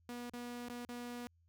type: tone with dropouts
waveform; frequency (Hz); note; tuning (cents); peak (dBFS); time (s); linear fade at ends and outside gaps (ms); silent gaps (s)
sawtooth; 242; B3; -35; -39; 0.09-1.27; 0; 0.296-0.336 / 0.685-0.699 / 0.85-0.89
effects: added 84 Hz sine -68 dBFS peak until 1.48 s